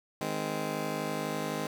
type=chord; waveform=15% pulse; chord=Ab major; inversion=second; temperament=just; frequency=155.74 / 207.7 / 259.6 Hz; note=Eb3 / Ab3 / C4; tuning=+2 / 0 / -13 cents; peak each=-30 dBFS; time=0.21-1.67 s; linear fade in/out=2 ms; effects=none